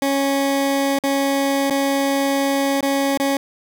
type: tone with dropouts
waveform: 20% pulse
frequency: 276.1 Hz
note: C#4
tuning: 7 cents flat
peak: -12 dBFS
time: 0.02-3.37 s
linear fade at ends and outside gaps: 2 ms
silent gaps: 0.988-1.037 / 1.699-1.707 / 2.808-2.827 / 3.175-3.199 s
effects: none